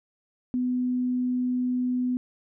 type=tone; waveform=sine; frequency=250 Hz; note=B3; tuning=21 cents sharp; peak=-23 dBFS; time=0.54-2.17 s; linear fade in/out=0 ms; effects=none